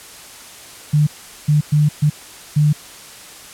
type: tone bursts at uneven times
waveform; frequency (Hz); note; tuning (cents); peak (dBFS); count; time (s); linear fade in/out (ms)
sine; 149.4; D3; +30; -10; 5; 0.93-1.07 / 1.48-1.61 / 1.72-1.89 / 2.02-2.1 / 2.56-2.73; 10
effects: white hiss -38 dBFS RMS until 3.53 s + low-pass 11000 Hz 12 dB/octave